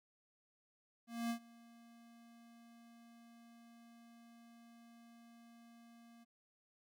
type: tone with ADSR envelope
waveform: square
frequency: 233.1 Hz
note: A#3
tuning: in tune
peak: -36 dBFS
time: 1.07-6.25 s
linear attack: 230 ms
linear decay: 88 ms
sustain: -24 dB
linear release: 22 ms
effects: none